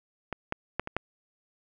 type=clicks; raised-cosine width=0.5 ms; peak=-17 / -14 / -12 / -20 / -12 dBFS; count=5; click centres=0.327 / 0.524 / 0.796 / 0.874 / 0.966 s; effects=none